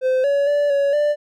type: tone with pitch steps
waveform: triangle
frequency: 516 / 565 / 580 / 562 / 590 Hz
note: C5 / C#5 / D5 / C#5 / D5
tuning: -24 / +33 / -22 / +24 / +8 cents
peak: -13 dBFS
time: 0.01-1.16 s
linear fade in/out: 50 ms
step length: 230 ms
effects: none